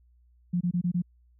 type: tone bursts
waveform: sine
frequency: 176.2 Hz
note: F3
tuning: 16 cents sharp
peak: -23 dBFS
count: 5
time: 0.53-1.021 s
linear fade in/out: 10 ms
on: 79 ms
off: 24 ms
effects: added 60 Hz sine -58 dBFS peak until 1.39 s